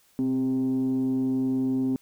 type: tone with frequency modulation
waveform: sine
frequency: 261.6 Hz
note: C4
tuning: in tune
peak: -21 dBFS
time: 0.19-1.96 s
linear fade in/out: 0 ms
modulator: 135 Hz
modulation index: 0.4
effects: tanh soft clip ceiling -19 dBFS + white hiss -62 dBFS RMS until 2.01 s